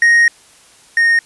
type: tone pair in turn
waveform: triangle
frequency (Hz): 1869 / 1849.7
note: A#6 / A#6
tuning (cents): +4 / -14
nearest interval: unison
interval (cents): 18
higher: first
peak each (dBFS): -5 / -7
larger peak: first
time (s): 0.02-0.28 / 0.97-1.19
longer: first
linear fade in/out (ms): 2
effects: white hiss -46 dBFS RMS until 1.25 s + resampled to 24000 Hz